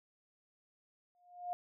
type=tone with exponential growth; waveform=sine; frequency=711 Hz; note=F5; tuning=31 cents sharp; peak=-33 dBFS; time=1.15-1.53 s; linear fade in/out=0 ms; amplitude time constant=81 ms; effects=none